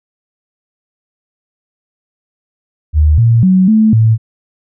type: tone with pitch steps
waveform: sine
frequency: 76.2 / 115.7 / 186.7 / 218.2 / 111.6 Hz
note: D#2 / A#2 / F#3 / A3 / A2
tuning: -36 / -13 / +16 / -14 / +25 cents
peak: -5 dBFS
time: 2.93-4.18 s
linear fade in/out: 50 ms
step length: 250 ms
effects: none